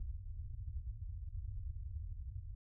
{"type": "low-pass noise", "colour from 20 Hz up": "white", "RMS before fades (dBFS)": -44, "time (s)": [0, 2.55], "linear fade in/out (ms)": 2, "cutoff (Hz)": 100, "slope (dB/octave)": 48, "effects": []}